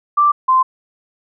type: tone pair in turn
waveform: sine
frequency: 1174.7 / 1038.1 Hz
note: D6 / C6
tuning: 0 / -14 cents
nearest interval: major second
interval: 214 cents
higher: first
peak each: -9 dBFS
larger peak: neither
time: 0.17-0.32 / 0.48-0.63 s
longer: neither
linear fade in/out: 10 ms
effects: none